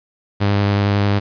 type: tone with vibrato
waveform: sawtooth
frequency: 101.2 Hz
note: G#2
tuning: 44 cents flat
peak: -10 dBFS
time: 0.4-1.2 s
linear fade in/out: 20 ms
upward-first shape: triangle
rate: 11 Hz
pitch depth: 16 cents each way
effects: resampled to 11025 Hz + 8-bit